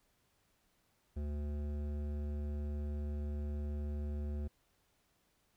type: tone with hard clipping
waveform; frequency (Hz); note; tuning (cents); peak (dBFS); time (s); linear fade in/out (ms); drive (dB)
sine; 73.42; D2; 0; -38; 1.16-4.48; 10; 13
effects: pink hiss -75 dBFS RMS until 5.56 s